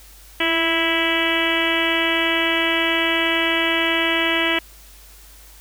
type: harmonic tone with a mistuned harmonic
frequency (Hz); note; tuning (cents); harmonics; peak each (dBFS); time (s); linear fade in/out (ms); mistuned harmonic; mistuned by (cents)
329; E4; -3; 1 / 2 / 3 / 4 / 5 / 6 / 7 / 8 / 9 / 10; -24 / -27 / -29 / -30 / -27 / -24 / -25 / -27 / -25 / -29; 0.4-4.59; 5; 1; +24
effects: added 50 Hz sine -45 dBFS peak until 5.6 s + white hiss -47 dBFS RMS until 5.6 s